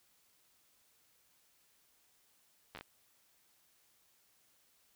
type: slowing click train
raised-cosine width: 0.3 ms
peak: -30 dBFS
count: 5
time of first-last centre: 2.75-2.81 s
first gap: 10 ms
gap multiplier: 1.28
effects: white hiss -71 dBFS RMS until 4.95 s